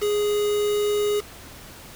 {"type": "tone with quantisation", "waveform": "triangle", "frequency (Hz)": 415.3, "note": "G#4", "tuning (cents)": 0, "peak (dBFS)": -18, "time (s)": [0.01, 1.21], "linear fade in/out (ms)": 20, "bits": 5, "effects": ["pink hiss -43 dBFS RMS until 1.95 s"]}